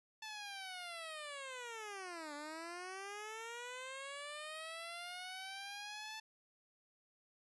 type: linear two-way sweep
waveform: 10% pulse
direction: down then up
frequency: 880 to 287.8 to 880 Hz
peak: -37 dBFS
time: 0.22-6.2 s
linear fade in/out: 5 ms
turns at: 2.34 s
effects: resampled to 24000 Hz